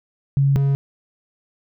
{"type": "tone pair in turn", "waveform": ["sine", "triangle"], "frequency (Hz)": [138.59, 138.59], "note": ["C#3", "C#3"], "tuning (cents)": [0, 0], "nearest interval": "unison", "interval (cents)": 0, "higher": "neither", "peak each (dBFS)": -13, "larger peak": "neither", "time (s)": [[0.37, 0.56], [0.56, 0.75]], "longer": "neither", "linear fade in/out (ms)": 0, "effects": []}